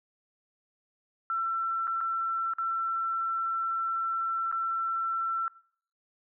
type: tone with dropouts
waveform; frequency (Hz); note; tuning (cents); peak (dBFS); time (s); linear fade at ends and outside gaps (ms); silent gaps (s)
sine; 1344; E6; +33; -27; 1.3-5.48; 1; 1.871-1.877 / 2.006-2.011 / 2.536-2.584 / 4.515-4.525
effects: noise-tail reverb RT60 0.6 s tail -23 dB re dry